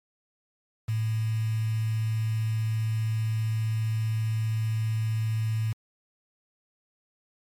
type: tone with quantisation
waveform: sine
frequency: 110.6 Hz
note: A2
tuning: 9 cents sharp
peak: -24 dBFS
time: 0.88-5.73 s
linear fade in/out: 10 ms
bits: 7
effects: MP3 64 kbps